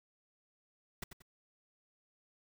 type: noise with echo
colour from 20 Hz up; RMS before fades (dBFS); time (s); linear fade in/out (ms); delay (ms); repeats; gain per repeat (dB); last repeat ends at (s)
pink; -41; 1.02-1.04; 5; 91; 2; -9; 1.222
effects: none